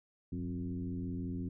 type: tone with frequency modulation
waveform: sine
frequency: 180.4 Hz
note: F#3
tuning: 44 cents flat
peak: -35 dBFS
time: 0.32-1.49 s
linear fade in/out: 5 ms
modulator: 85.5 Hz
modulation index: 1.4
effects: none